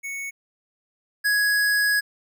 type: tone pair in turn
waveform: square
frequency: 2216 / 1667.8 Hz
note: C#7 / G#6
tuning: -1 / +7 cents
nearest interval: perfect fourth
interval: 492 cents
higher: first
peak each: -30 / -19 dBFS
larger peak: second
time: 0.03-0.31 / 1.24-2.01 s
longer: second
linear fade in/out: 20 ms
effects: none